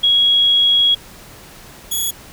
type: tone pair in turn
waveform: sine / 5% pulse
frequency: 3317 / 3367 Hz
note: G#7 / G#7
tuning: -3 / +23 cents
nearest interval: unison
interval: 26 cents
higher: second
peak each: -10 dBFS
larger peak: neither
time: 0.03-0.95 / 1.91-2.11 s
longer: first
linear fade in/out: 10 ms
effects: pink hiss -40 dBFS RMS until 2.32 s